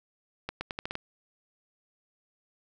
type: accelerating click train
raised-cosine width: 0.3 ms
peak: -17 dBFS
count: 7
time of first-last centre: 0.49-0.954 s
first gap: 120 ms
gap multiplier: 0.82
effects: none